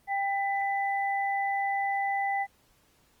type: tone pair together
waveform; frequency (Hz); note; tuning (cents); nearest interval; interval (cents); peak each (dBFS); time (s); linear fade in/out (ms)
sine; 792.1 / 1996; G5 / B6; +18 / +18; octave + major third; 1600; -27 / -32; 0.07-2.47; 50
effects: pink hiss -65 dBFS RMS until 3.2 s + Opus 24 kbps